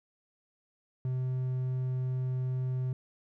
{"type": "tone", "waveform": "triangle", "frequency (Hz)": 128.4, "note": "C3", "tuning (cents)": -32, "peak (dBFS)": -27, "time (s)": [1.05, 2.93], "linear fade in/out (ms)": 2, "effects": []}